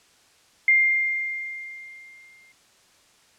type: tone with exponential decay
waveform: sine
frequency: 2108 Hz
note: C7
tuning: 12 cents sharp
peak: -13 dBFS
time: 0.68-2.52 s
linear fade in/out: 2 ms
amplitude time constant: 400 ms
effects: white hiss -58 dBFS RMS until 3.38 s + low-pass 8000 Hz 12 dB/octave